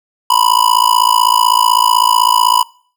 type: tone with amplitude modulation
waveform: square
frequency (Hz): 987.8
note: B5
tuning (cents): 0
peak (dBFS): -5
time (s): 0.3-2.63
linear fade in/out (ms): 5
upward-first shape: sine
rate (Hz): 55.9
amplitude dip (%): 100
effects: noise-tail reverb RT60 0.5 s tail -23 dB re dry